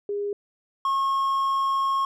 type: tone pair in turn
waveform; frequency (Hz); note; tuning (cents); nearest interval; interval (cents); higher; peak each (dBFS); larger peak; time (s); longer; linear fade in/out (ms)
sine / triangle; 407.6 / 1086.2; G#4 / C#6; -32 / -36; octave + perfect fourth; 1696; second; -25 / -19; second; 0.09-0.33 / 0.85-2.05; second; 2
effects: none